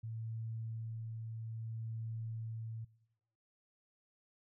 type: tone with tremolo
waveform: sine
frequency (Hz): 112.6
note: A2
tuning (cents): +40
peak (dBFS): -39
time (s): 0.03-2.85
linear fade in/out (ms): 10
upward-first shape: sine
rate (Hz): 0.61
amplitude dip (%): 25
effects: noise-tail reverb RT60 1.0 s tail -23 dB re dry